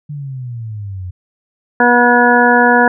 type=exponential sweep; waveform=sine; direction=down; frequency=150.3 to 88.4 Hz; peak=-22 dBFS; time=0.09-1.11 s; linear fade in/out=10 ms
type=harmonic tone; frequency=242.4 Hz; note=B3; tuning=32 cents flat; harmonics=1 / 2 / 3 / 4 / 6 / 7; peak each=-14 / -14 / -14 / -14 / -14 / -14 dBFS; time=1.8-2.88 s; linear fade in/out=2 ms
effects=none